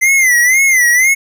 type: tone with vibrato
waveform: square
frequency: 2039 Hz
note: C7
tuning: 45 cents flat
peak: -8 dBFS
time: 0.01-1.15 s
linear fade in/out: 20 ms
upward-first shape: sine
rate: 2 Hz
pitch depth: 120 cents each way
effects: none

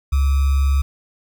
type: tone with sample-and-hold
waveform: sine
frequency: 68.9 Hz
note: C#2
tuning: 10 cents flat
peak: -13 dBFS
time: 0.12-0.82 s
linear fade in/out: 10 ms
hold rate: 1225 Hz
effects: none

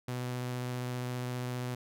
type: tone with vibrato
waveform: sawtooth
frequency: 124.5 Hz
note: B2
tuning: 14 cents sharp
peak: -30 dBFS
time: 0.08-1.75 s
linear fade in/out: 5 ms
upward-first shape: triangle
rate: 15 Hz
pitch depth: 13 cents each way
effects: none

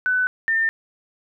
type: tone pair in turn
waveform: sine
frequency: 1500 / 1804.5 Hz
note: F#6 / A6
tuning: +23 / +43 cents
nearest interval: minor third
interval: 320 cents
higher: second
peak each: -17 dBFS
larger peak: neither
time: 0.06-0.27 / 0.48-0.69 s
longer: neither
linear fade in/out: 0 ms
effects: none

